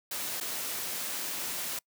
white noise with dropouts, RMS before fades -35 dBFS, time 0.11-1.79 s, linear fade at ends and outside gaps 5 ms, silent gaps 0.402-0.409 s, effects noise-tail reverb RT60 0.1 s tail -26 dB re dry + high-pass 150 Hz 12 dB/octave

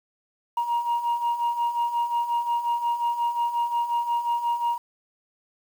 sine beating tone pair, 942 / 947.6 Hz, A#5 / A#5, +18 / +28 cents, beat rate 5.6 Hz, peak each -27 / -22 dBFS, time 0.57-4.78 s, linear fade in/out 5 ms, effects tanh soft clip ceiling -19 dBFS + 8-bit

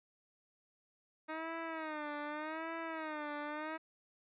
10% pulse tone with vibrato, 311.1 Hz, D#4, in tune, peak -31 dBFS, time 1.28-3.78 s, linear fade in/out 20 ms, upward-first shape sine, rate 0.84 Hz, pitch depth 100 cents each way, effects resampled to 8000 Hz

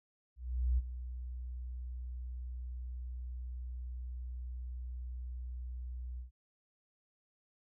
sine tone with ADSR envelope, 61.74 Hz, B1, in tune, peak -26 dBFS, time 0.36-6.31 s, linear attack 420 ms, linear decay 30 ms, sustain -13 dB, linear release 120 ms, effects none

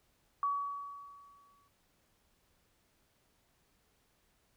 sine tone with exponential decay, 1133 Hz, C#6, 37 cents sharp, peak -28 dBFS, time 0.43-1.68 s, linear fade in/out 1 ms, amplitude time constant 270 ms, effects pink hiss -73 dBFS RMS until 4.56 s

